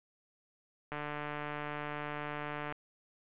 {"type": "click train", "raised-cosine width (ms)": 0.5, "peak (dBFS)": -24, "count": 268, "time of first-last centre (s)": [0.92, 2.724], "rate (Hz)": 148, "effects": ["resampled to 8000 Hz", "10-bit"]}